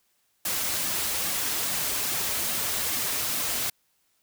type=noise with flanger; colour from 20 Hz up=white; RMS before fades=-28 dBFS; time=0.45-3.7 s; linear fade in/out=5 ms; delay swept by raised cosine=2 to 5.9 ms; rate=2.4 Hz; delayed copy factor=-0.5; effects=white hiss -70 dBFS RMS until 4.22 s